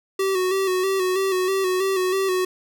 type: tone with vibrato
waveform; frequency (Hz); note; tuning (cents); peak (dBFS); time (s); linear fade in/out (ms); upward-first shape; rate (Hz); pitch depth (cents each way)
square; 377.5; F#4; +35; -20; 0.19-2.45; 5; square; 3.1; 40
effects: none